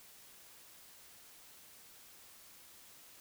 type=silence; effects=white hiss -58 dBFS RMS until 3.2 s